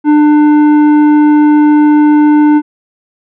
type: tone with tanh clipping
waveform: triangle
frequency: 298.8 Hz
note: D4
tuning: 30 cents sharp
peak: -5 dBFS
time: 0.04-2.62 s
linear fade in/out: 50 ms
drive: 14 dB
effects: none